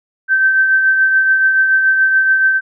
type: tone with tremolo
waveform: sine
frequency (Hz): 1550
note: G6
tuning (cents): -20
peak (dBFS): -7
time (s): 0.28-2.61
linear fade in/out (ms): 50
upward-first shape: triangle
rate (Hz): 7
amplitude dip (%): 45
effects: none